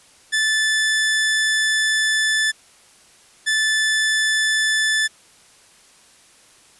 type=tone pair in turn; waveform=sawtooth; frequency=1749 / 1749 Hz; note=A6 / A6; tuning=-11 / -11 cents; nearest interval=unison; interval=0 cents; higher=neither; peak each=-13 dBFS; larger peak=neither; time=0.32-2.52 / 3.46-5.08 s; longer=first; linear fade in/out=20 ms; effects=white hiss -51 dBFS RMS until 6.79 s + resampled to 24000 Hz